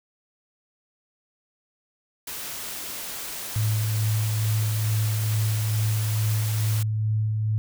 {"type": "noise", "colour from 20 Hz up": "white", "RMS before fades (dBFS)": -34, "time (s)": [2.27, 6.83], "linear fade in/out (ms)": 5}
{"type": "tone with tremolo", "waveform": "sine", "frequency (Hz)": 108.2, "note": "A2", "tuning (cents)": -29, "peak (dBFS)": -20, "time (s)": [3.56, 7.58], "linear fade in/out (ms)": 0, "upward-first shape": "sine", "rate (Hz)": 2.3, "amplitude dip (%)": 25}
{"effects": []}